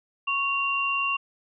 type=tone pair together; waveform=sine; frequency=1108.7 / 2768 Hz; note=C#6 / F7; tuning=0 / -16 cents; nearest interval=octave + major third; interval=1584 cents; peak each=-27 / -25 dBFS; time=0.27-1.17 s; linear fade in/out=10 ms; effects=none